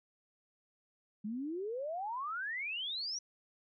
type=exponential sweep; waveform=sine; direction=up; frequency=201.8 to 5900 Hz; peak=-36 dBFS; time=1.24-3.19 s; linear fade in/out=10 ms; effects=none